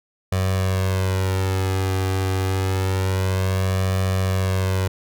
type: tone with flanger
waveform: sawtooth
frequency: 94.6 Hz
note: F#2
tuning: 39 cents sharp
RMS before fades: -21 dBFS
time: 0.32-4.88 s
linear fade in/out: 5 ms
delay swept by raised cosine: 1.7 to 2.51 ms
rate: 0.27 Hz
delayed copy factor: +0.9
effects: none